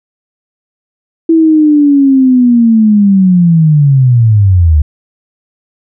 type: linear sweep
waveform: sine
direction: down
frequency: 330 to 72 Hz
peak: -3 dBFS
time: 1.29-4.82 s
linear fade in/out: 5 ms
effects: none